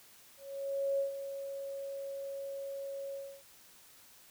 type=tone with ADSR envelope; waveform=sine; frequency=552 Hz; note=C#5; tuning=7 cents flat; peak=-28 dBFS; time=0.37-3.43 s; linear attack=620 ms; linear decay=120 ms; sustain=-10 dB; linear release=290 ms; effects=white hiss -59 dBFS RMS until 4.3 s